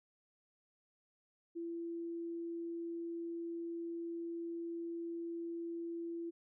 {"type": "tone", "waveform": "sine", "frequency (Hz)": 337.1, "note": "E4", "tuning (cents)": 39, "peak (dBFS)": -39, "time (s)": [1.55, 6.31], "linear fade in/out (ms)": 20, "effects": []}